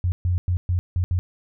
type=tone bursts at uneven times; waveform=sine; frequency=89.2 Hz; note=F2; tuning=37 cents sharp; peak=-18 dBFS; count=6; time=0.04-0.12 / 0.25-0.38 / 0.48-0.57 / 0.69-0.79 / 0.96-1.04 / 1.11-1.19 s; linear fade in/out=0 ms; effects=none